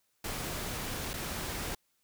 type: noise with dropouts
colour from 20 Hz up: pink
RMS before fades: -37 dBFS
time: 0.24-1.75 s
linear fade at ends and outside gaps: 5 ms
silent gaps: 1.134-1.138 s
effects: white hiss -75 dBFS RMS until 2.03 s